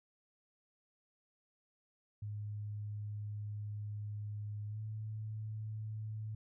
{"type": "tone with pitch glide", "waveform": "sine", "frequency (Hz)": [104.5, 108.31], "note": ["G#2", "A2"], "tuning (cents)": [11, -27], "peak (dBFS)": -39, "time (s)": [2.22, 6.35], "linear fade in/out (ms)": 5, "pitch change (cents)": 62, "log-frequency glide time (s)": [4.68, 4.79], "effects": []}